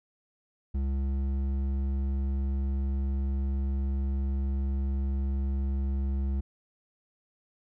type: tone with hard clipping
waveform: triangle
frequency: 67.8 Hz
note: C#2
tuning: 38 cents flat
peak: -28 dBFS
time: 0.74-6.41 s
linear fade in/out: 10 ms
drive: 12 dB
effects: none